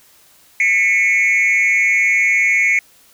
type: tone with frequency modulation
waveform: sine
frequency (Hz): 2200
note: C#7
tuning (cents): -14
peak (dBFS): -9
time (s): 0.6-2.79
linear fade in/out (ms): 2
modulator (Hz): 193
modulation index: 0.83
effects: tanh soft clip ceiling -10 dBFS + white hiss -50 dBFS RMS until 3.13 s